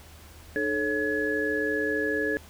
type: tone cluster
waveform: sine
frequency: 301.9 / 434 / 549 / 1693 Hz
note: D4 / A4 / C#5 / G#6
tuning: +48 / -24 / -17 / +33 cents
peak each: -31 / -29 / -34 / -28 dBFS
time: 0.56-2.37 s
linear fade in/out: 0 ms
effects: added 78 Hz sine -49 dBFS peak until 2.49 s + pink hiss -51 dBFS RMS until 2.49 s